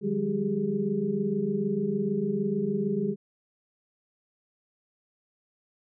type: tone cluster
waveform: sine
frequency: 153.6 / 185.4 / 202.9 / 387.4 / 414 Hz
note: D#3 / F#3 / G#3 / G4 / G#4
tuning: -22 / +4 / -40 / -20 / -5 cents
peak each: -36 / -35 / -28 / -32 / -31 dBFS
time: 0.01-3.16 s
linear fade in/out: 50 ms
effects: none